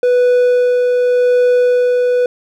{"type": "tone with tremolo", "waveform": "triangle", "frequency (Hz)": 493.9, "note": "B4", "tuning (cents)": 0, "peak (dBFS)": -6, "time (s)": [0.03, 2.26], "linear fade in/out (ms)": 2, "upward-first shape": "sine", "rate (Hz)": 0.87, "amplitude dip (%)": 25, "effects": []}